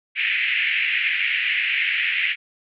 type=band-pass noise; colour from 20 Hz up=pink; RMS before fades=-22 dBFS; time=0.15-2.36 s; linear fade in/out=50 ms; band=1900 to 2800 Hz; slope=48 dB/octave; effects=none